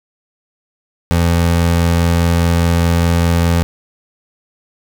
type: tone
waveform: 25% pulse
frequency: 84.9 Hz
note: F2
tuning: 48 cents flat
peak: -7 dBFS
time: 1.11-3.63 s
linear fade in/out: 0 ms
effects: none